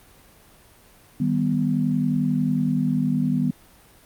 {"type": "chord", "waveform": "sine", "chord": "Eb augmented", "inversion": "none", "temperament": "equal", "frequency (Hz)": [155.56, 196, 246.9], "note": ["Eb3", "G3", "B3"], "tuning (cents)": [0, 0, 0], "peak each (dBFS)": [-24, -25, -22], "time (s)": [1.2, 3.51], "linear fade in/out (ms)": 5, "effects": ["pink hiss -52 dBFS RMS until 4.05 s", "Opus 32 kbps"]}